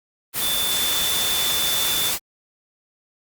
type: tone in noise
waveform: sine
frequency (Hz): 3524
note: A7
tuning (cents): +2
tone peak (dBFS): -23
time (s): 0.39-2.13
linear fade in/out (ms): 50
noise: white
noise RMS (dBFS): -23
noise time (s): 0.33-2.19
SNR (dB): -3
effects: Opus 32 kbps